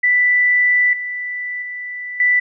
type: tone with level steps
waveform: sine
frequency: 1979 Hz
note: B6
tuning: 3 cents sharp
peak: -11 / -22 / -25 / -11 dBFS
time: 0.03-2.4 s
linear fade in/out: 10 ms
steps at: 0.93 / 1.62 / 2.2 s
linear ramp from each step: 2 ms
effects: none